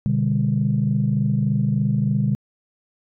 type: chord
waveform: sine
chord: G major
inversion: first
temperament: equal with one note detuned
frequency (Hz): 123.47 / 146.83 / 200.9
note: B2 / D3 / G3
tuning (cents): 0 / 0 / +43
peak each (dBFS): -21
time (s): 0.06-2.35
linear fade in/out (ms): 0
effects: tanh soft clip ceiling -9 dBFS